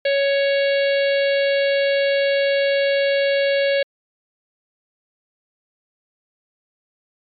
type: harmonic tone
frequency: 556 Hz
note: C#5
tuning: 5 cents sharp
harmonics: 1 / 3 / 4 / 5 / 6 / 7 / 8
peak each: -16 / -26 / -28 / -30 / -32 / -33 / -34 dBFS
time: 0.05-3.83 s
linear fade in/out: 5 ms
effects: MP3 96 kbps